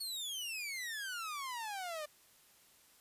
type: exponential sweep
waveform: sawtooth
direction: down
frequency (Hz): 4448 to 587.3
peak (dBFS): -36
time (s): 0-2.06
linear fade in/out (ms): 10
effects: white hiss -65 dBFS RMS until 3 s + resampled to 32000 Hz